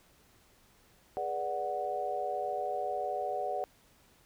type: chord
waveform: sine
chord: G# half-diminished seventh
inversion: none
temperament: equal with one note detuned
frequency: 415.3 / 488.8 / 587.3 / 740 Hz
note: G#4 / B4 / D5 / F#5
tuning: 0 / -18 / 0 / 0 cents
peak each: -40 / -40 / -37 / -34 dBFS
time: 1.17-3.64 s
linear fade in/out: 0 ms
effects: pink hiss -64 dBFS RMS until 4.25 s